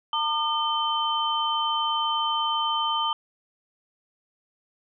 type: tone cluster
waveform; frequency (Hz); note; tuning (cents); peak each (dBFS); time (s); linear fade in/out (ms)
sine; 907 / 1209 / 3086; A#5 / D6 / G7; -48 / +50 / -28; -27; 0.13-3.13; 2
effects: none